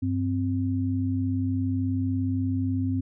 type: tone pair together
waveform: sine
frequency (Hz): 98 / 261.4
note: G2 / C4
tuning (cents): 0 / -1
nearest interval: octave + perfect fourth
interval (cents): 1699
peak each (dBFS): -26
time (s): 0.02-3.01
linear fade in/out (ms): 10
effects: none